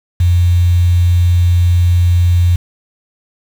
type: tone with quantisation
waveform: sine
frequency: 87.8 Hz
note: F2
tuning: 10 cents sharp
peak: -7 dBFS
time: 0.2-2.56 s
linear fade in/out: 5 ms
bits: 5
effects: none